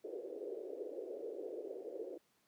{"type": "band-pass noise", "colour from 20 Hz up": "white", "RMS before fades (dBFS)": -45, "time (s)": [0.04, 2.18], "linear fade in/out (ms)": 10, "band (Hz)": [350, 520], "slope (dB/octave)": 48, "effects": ["pink hiss -75 dBFS RMS until 2.47 s", "high-pass 150 Hz 12 dB/octave"]}